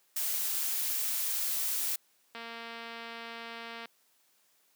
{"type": "noise", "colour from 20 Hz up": "blue", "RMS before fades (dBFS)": -32, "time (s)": [0.16, 1.96], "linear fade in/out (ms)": 5}
{"type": "click train", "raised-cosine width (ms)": 0.3, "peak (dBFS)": -27, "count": 349, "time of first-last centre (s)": [2.35, 3.856], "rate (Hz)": 231}
{"effects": ["white hiss -69 dBFS RMS until 4.75 s", "high-pass 200 Hz 12 dB/octave"]}